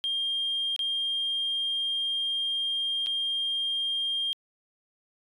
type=tone with dropouts; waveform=sine; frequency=3208 Hz; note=G7; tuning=39 cents sharp; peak=-25 dBFS; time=0.04-4.33 s; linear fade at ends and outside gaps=0 ms; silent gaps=0.762-0.792 / 3.062-3.069 s; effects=tanh soft clip ceiling -22 dBFS